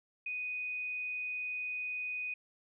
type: tone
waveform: sine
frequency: 2489 Hz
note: D#7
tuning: in tune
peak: -35 dBFS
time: 0.26-2.34 s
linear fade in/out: 5 ms
effects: none